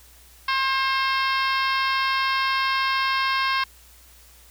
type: harmonic tone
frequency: 533 Hz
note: C5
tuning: 32 cents sharp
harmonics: 2 / 3 / 4 / 5 / 6 / 7 / 8 / 9 / 10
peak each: -23 / -27 / -29 / -31 / -33 / -34 / -35 / -36 / -37 dBFS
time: 0.48-3.64 s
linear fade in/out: 5 ms
effects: added 60 Hz sine -52 dBFS peak until 4.5 s + white hiss -52 dBFS RMS until 4.5 s

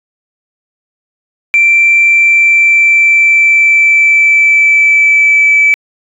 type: tone with pitch glide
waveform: sine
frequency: 2349 to 2307 Hz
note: D7 to D7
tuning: 0 to -31 cents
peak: -3 dBFS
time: 1.54-5.74 s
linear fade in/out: 0 ms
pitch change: -31 cents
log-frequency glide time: 2.05-5.54 s
effects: tanh soft clip ceiling 0 dBFS

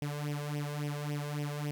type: tone with flanger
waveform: sawtooth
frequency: 146.83 Hz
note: D3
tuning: in tune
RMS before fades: -36 dBFS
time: 0.02-1.71 s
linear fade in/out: 0 ms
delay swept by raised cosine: 0.35 to 1.95 ms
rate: 3.6 Hz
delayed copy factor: +0.8
effects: none

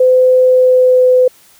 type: tone with pitch glide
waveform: sine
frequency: 510 to 506.2 Hz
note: C5 to B4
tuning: -44 to +43 cents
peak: -5 dBFS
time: 0-1.28 s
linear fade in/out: 5 ms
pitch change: -13 cents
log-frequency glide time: 0.43-1.05 s
effects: white hiss -46 dBFS RMS until 1.59 s

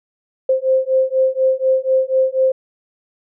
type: beating tone pair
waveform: sine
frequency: 522 / 526.1 Hz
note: C5 / C5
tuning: -4 / +9 cents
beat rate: 4.1 Hz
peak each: -16 dBFS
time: 0.49-2.52 s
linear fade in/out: 5 ms
effects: none

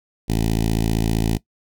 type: tone with notch filter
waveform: 10% pulse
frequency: 55.2 Hz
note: A1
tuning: 6 cents sharp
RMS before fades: -20 dBFS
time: 0.28-1.38 s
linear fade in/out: 20 ms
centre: 1300 Hz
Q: 0.59
effects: noise-tail reverb RT60 0.1 s tail -19 dB re dry

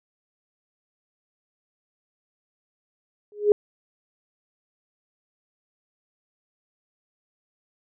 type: tone with exponential growth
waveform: sine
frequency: 415.3 Hz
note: G#4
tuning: in tune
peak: -9 dBFS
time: 3.32-3.52 s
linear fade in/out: 1 ms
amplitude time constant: 43 ms
effects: none

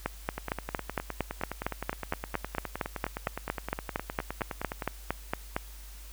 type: two click trains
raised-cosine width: 0.5 ms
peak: -13 / -18 dBFS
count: 25 / 44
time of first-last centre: 0.06-5.565 / 0.38-4.822 s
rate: 4.36 / 9.68 Hz
effects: added 50 Hz sine -44 dBFS peak until 6.12 s + white hiss -52 dBFS RMS until 6.12 s

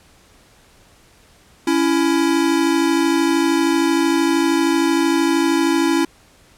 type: tone pair together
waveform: square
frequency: 280 / 333 Hz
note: C#4 / E4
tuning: +18 / +18 cents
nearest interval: minor third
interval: 300 cents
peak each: -19 / -17 dBFS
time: 1.67-6.05 s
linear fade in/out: 5 ms
effects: pink hiss -51 dBFS RMS until 6.57 s + low-pass 11000 Hz 12 dB/octave

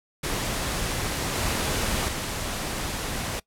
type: noise with level steps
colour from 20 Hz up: pink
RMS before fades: -28 / -26 / -30 dBFS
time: 0.23-3.4 s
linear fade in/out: 10 ms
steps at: 1.35 / 2.08 s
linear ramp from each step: 5 ms
effects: noise-tail reverb RT60 0.1 s tail -22 dB re dry + low-pass 12000 Hz 12 dB/octave

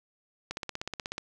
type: click train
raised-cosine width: 0.2 ms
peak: -17 dBFS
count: 12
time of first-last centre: 0.51-1.181 s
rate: 16.4 Hz
effects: none

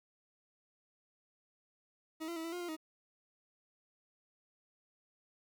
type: tone with pitch steps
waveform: 40% pulse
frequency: 318.2 / 340.1 / 324 / 332.5 / 354.3 / 349.1 / 315 Hz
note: D#4 / F4 / E4 / E4 / F4 / F4 / D#4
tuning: +39 / -46 / -30 / +15 / +25 / -1 / +21 cents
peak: -38 dBFS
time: 2.2-2.767 s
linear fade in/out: 20 ms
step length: 81 ms
effects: 11-bit

